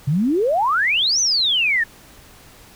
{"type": "exponential two-way sweep", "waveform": "sine", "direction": "up then down", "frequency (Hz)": [131.3, 6240, 1747], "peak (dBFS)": -15, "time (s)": [0.07, 1.84], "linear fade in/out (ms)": 10, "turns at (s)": 1.2, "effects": ["pink hiss -46 dBFS RMS until 2.75 s"]}